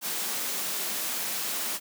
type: high-pass noise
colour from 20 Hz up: white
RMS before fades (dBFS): -31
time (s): 0.01-1.8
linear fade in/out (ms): 50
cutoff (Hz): 160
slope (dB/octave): 48
effects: none